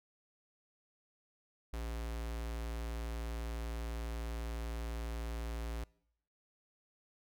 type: tone with notch filter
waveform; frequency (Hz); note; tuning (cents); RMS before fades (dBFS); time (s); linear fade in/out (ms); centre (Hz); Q
square; 57; A#1; -38; -40; 1.73-5.84; 5; 120; 0.79
effects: noise-tail reverb RT60 0.8 s tail -25 dB re dry